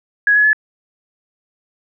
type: tone with pitch steps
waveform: sine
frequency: 1667 / 1692.2 / 1717.8 Hz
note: G#6 / G#6 / A6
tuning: +6 / +32 / -42 cents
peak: -9 dBFS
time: 0.27-0.531 s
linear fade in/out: 2 ms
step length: 87 ms
effects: none